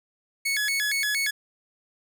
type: tone with vibrato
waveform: sawtooth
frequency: 1935 Hz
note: B6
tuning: 36 cents flat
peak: -20 dBFS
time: 0.45-1.31 s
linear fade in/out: 10 ms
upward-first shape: square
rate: 4.3 Hz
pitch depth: 230 cents each way
effects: none